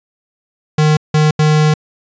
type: tone bursts at uneven times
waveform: square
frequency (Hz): 153.1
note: D#3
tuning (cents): -28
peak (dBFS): -9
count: 3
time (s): 0.78-0.97 / 1.14-1.31 / 1.39-1.74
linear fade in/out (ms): 5
effects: resampled to 16000 Hz